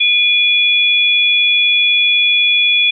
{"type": "tone pair together", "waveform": "sine", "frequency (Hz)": [2428, 3400], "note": ["D#7", "G#7"], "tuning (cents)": [-43, 40], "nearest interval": "tritone", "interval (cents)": 583, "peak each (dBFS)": -12, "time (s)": [0, 2.91], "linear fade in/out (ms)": 10, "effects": []}